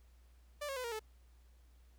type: tone with pitch steps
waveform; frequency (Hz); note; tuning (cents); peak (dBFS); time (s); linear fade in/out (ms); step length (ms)
sawtooth; 587.3 / 544.8 / 505.4 / 468.8 / 434.9; D5 / C#5 / B4 / A#4 / A4; 0 / -30 / +40 / +10 / -20; -35; 0.61-0.995; 10; 77
effects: added 60 Hz sine -60 dBFS peak until 1.98 s + pink hiss -74 dBFS RMS until 1.98 s